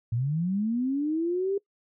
sine linear sweep, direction up, 110 to 403.8 Hz, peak -24 dBFS, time 0.12-1.58 s, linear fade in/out 5 ms, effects noise-tail reverb RT60 0.1 s tail -23 dB re dry

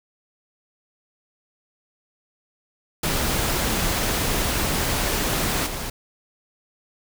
pink noise with level steps, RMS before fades -23 / -30 dBFS, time 3.03-5.9 s, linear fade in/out 5 ms, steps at 5.66 s, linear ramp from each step 10 ms, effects none

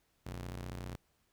sawtooth ring-modulated tone, 90.4 Hz, F#2, 40 cents flat, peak -34 dBFS, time 0.26-0.96 s, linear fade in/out 5 ms, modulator 27.9 Hz, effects pink hiss -75 dBFS RMS until 1.32 s

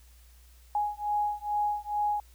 sine beating tone pair, 830.6 / 832.9 Hz, G#5 / G#5, 0 / +5 cents, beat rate 2.3 Hz, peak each -30 dBFS, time 0.75-2.2 s, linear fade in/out 2 ms, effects added 60 Hz sine -53 dBFS peak until 2.34 s + white hiss -62 dBFS RMS until 2.34 s

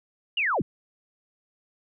sine linear sweep, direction down, 2943 to 78.8 Hz, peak -22 dBFS, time 0.37-0.62 s, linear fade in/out 5 ms, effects none

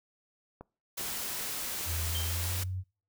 click train, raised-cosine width 1 ms, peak -30 dBFS, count 4, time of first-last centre 0.61-1.81 s, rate 2.5 Hz
white noise, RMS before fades -36 dBFS, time 0.97-2.64 s, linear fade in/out 10 ms
sine tone with pitch glide, 82.41 to 93.04 Hz, E2 to F#2, 0 to +10 cents, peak -32 dBFS, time 1.85-2.84 s, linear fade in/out 50 ms, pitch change +210 cents, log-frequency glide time 2.21-2.69 s
sine tone with exponential decay, 3136 Hz, G7, in tune, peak -32 dBFS, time 2.15-2.46 s, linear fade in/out 1 ms, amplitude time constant 66 ms
effects noise-tail reverb RT60 0.4 s tail -24 dB re dry

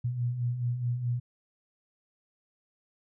sine beating tone pair, 117.8 / 122.5 Hz, A#2 / B2, +19 / -14 cents, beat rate 4.7 Hz, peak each -36 / -28 dBFS, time 0.04-1.2 s, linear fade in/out 10 ms, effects none

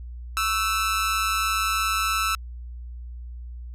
sawtooth tone with amplitude modulation, 1317 Hz, E6, 2 cents flat, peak -15 dBFS, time 0.37-2.35 s, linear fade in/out 0 ms, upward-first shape sine, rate 203 Hz, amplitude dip 70%, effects added 60 Hz sine -34 dBFS peak until 3.74 s + resampled to 32000 Hz

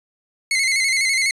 sawtooth tone with vibrato, 2131 Hz, C7, 31 cents sharp, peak -13 dBFS, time 0.51-1.31 s, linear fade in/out 2 ms, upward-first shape square, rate 12 Hz, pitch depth 51 cents each way, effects resampled to 24000 Hz

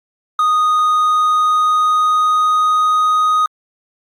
triangle tone with pitch glide, 1240 to 1247.9 Hz, D#6 to D#6, -6 to +5 cents, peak -9 dBFS, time 0.39-3.46 s, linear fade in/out 2 ms, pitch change +11 cents, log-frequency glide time 0.95-3.14 s, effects Opus 48 kbps

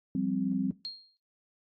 sine chord, F suspended second, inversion none, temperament just, 174.61 / 196.44 / 261.9 Hz, F3 / G3 / C4, 0 / +4 / +2 cents, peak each -35 / -31 / -30 dBFS, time 0.15-0.71 s, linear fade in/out 2 ms
sine tone with exponential decay, 4234 Hz, C8, 20 cents sharp, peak -32 dBFS, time 0.85-1.17 s, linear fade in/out 0 ms, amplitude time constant 68 ms
effects noise-tail reverb RT60 0.4 s tail -21 dB re dry + AAC 32 kbps

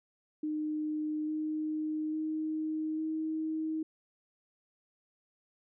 sine tone with pitch steps, 305.9 / 309.1 / 312.3 / 315.6 Hz, D#4 / D#4 / D#4 / D#4, -29 / -11 / +7 / +25 cents, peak -31 dBFS, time 0.43-3.83 s, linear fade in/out 5 ms, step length 850 ms, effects none

